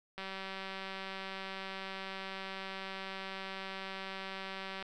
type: click train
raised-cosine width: 0.3 ms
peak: -26 dBFS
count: 893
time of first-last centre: 0.18-4.826 s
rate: 192 Hz
effects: none